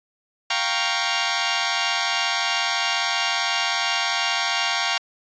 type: chord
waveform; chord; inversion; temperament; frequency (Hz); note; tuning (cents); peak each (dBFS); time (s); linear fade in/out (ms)
10% pulse; G half-diminished seventh; third; equal; 698.5 / 784 / 932.3 / 1108.7; F5 / G5 / Bb5 / Db6; 0 / 0 / 0 / 0; -18; 0.5-4.98; 5
effects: resampled to 16000 Hz